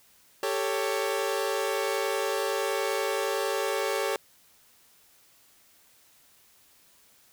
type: tone cluster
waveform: sawtooth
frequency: 394.7 / 445.4 / 557 Hz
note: G4 / A4 / C#5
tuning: +12 / +21 / +8 cents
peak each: -27 dBFS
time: 0.43-4.16 s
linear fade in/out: 2 ms
effects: white hiss -60 dBFS RMS until 7.32 s